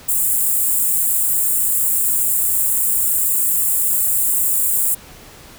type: high-pass noise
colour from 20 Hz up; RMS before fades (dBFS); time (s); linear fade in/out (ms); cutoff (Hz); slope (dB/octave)
white; -17; 0.08-4.95; 10; 7300; 96
effects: pink hiss -41 dBFS RMS until 5.58 s